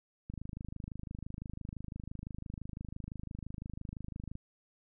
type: click train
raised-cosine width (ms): 5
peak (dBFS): -29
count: 106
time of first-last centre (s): 0.3-4.354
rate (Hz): 25.9
effects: none